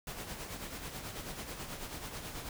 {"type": "noise with tremolo", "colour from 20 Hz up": "pink", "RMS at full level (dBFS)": -41, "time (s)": [0.07, 2.49], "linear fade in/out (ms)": 2, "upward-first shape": "sine", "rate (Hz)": 9.2, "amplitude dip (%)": 50, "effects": []}